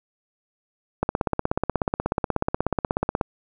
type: click train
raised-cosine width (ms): 1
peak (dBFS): -7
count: 37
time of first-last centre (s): 1.03-3.212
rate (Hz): 16.5
effects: none